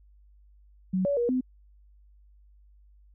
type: tone with pitch steps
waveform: sine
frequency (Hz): 186.5 / 568 / 477.3 / 255.1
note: F#3 / C#5 / A#4 / C4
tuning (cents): +14 / +42 / +41 / -44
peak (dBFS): -23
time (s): 0.93-1.41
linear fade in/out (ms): 10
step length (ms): 120
effects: added 50 Hz sine -54 dBFS peak until 3.14 s